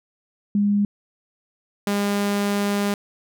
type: tone pair in turn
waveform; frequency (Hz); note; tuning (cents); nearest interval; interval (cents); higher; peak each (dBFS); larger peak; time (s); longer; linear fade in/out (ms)
sine / sawtooth; 204.1 / 202.7; G#3 / G#3; -30 / -42; unison; 12; first; -16; neither; 0.55-0.85 / 1.87-2.94; second; 2
effects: none